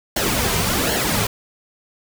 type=noise with flanger; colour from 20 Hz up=pink; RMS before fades=-20 dBFS; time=0.16-1.27 s; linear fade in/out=5 ms; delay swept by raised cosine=0.81 to 3.61 ms; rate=1.3 Hz; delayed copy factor=-0.65; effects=none